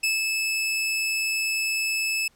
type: tone with ADSR envelope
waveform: sawtooth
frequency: 2611 Hz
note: E7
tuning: 17 cents flat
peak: -17 dBFS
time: 0.03-2.28 s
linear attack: 9 ms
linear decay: 160 ms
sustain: -3 dB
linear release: 5 ms
effects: pink hiss -62 dBFS RMS until 2.35 s + low-pass 12000 Hz 12 dB/octave